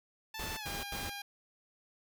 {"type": "tone with pitch glide", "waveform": "10% pulse", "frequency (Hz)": [880, 807], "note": ["A5", "G#5"], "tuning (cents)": [0, -50], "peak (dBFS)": -32, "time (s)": [0.34, 1.22], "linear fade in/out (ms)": 5, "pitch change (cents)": -150, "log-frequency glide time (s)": [0.58, 0.67]}
{"type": "noise bursts", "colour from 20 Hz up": "pink", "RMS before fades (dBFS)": -41, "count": 3, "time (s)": [0.39, 1.098], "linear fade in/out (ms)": 5, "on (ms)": 180, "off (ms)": 84}
{"effects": []}